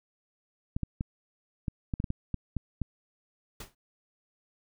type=clicks; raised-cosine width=5 ms; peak=-18 dBFS; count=11; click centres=0.765 / 0.833 / 1.009 / 1.682 / 1.938 / 2.001 / 2.042 / 2.104 / 2.343 / 2.567 / 2.817 s
type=noise with exponential decay; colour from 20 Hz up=pink; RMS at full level=-37 dBFS; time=3.6-3.75 s; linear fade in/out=5 ms; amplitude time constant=31 ms
effects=none